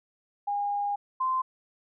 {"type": "tone pair in turn", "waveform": "sine", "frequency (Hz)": [814, 1038.1], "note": ["G#5", "C6"], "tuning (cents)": [-35, -14], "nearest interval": "major third", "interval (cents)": 421, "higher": "second", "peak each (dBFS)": [-26, -24], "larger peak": "second", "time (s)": [[0.47, 0.96], [1.2, 1.42]], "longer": "first", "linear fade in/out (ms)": 10, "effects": []}